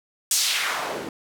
white noise with band-pass filter sweep, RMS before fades -25 dBFS, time 0.31-1.09 s, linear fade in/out 2 ms, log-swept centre 7600 to 260 Hz, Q 1.3, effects none

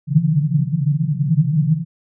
white band-pass noise, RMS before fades -17 dBFS, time 0.07-1.85 s, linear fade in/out 50 ms, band 140 to 160 Hz, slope 96 dB/octave, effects none

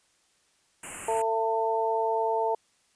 white band-stop noise, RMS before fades -36 dBFS, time 0.83-1.22 s, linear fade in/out 5 ms, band 2900 to 7100 Hz, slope 96 dB/octave
harmonic tone, 223.8 Hz, A3, 30 cents sharp, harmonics 2 / 3 / 4, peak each -28 / -30 / -27 dBFS, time 1.08-2.55 s, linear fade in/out 5 ms
effects white hiss -67 dBFS RMS until 2.95 s + resampled to 22050 Hz

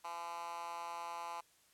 10% pulse tone with high-pass filter, 170 Hz, F3, 46 cents flat, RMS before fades -44 dBFS, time 0.04-1.41 s, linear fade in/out 10 ms, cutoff 930 Hz, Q 3.7, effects white hiss -69 dBFS RMS until 1.73 s + low-pass 12000 Hz 12 dB/octave

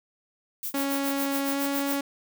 violet noise with tremolo, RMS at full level -31 dBFS, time 0.63-1.99 s, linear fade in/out 0 ms, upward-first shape sine, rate 7.2 Hz, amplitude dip 95%
sawtooth tone with pitch glide, 277.2 to 279.5 Hz, C#4 to C#4, 0 to +14 cents, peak -22 dBFS, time 0.74-2.01 s, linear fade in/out 5 ms, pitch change +14 cents, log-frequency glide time 1.54-1.59 s
effects none

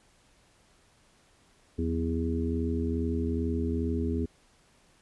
harmonic tone with a mistuned harmonic, 82.41 Hz, E2, in tune, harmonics 1 / 2 / 3 / 4 / 5, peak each -30 / -39 / -31 / -36 / -35 dBFS, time 1.78-4.26 s, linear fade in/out 10 ms, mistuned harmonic 2, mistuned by +110 cents, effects pink hiss -63 dBFS RMS until 5.01 s + resampled to 24000 Hz

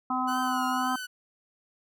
harmonic tone, 255.6 Hz, C4, 40 cents flat, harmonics 1 / 3 / 4 / 5, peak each -31 / -31 / -31 / -31 dBFS, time 0.1-0.96 s, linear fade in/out 5 ms
sawtooth tone with vibrato, 1480 Hz, F#6, in tune, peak -31 dBFS, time 0.27-1.07 s, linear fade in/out 20 ms, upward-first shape triangle, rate 1.9 Hz, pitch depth 82 cents each way
effects none

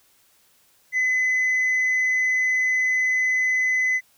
sine tone with tanh clipping, 2021 Hz, B6, 39 cents sharp, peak -19 dBFS, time 0.92-4.01 s, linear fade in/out 50 ms, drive 1 dB, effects white hiss -60 dBFS RMS until 4.17 s

